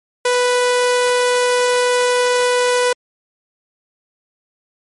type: tone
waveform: sawtooth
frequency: 493.9 Hz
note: B4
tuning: in tune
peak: -9 dBFS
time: 0.25-2.93 s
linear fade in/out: 5 ms
effects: MP3 48 kbps